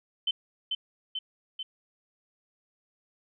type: tone with echo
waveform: sine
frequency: 3069 Hz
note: G7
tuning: 37 cents flat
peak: -24 dBFS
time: 0.27-0.31 s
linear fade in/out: 5 ms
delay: 440 ms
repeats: 3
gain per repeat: -3 dB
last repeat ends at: 1.63 s
effects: none